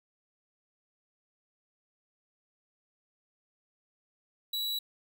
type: tone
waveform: 45% pulse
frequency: 3917 Hz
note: B7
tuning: 15 cents flat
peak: -31 dBFS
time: 4.53-4.79 s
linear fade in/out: 5 ms
effects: none